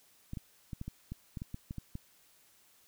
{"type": "clicks", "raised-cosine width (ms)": 5, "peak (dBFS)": -27, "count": 12, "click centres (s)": [0.334, 0.372, 0.732, 0.814, 0.88, 1.12, 1.372, 1.419, 1.544, 1.709, 1.783, 1.954], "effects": ["white hiss -65 dBFS RMS until 2.87 s"]}